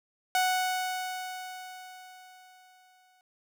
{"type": "tone with exponential decay", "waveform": "sawtooth", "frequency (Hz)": 740, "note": "F#5", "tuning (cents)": 0, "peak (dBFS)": -19, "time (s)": [0.35, 3.21], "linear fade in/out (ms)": 1, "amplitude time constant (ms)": 620, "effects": []}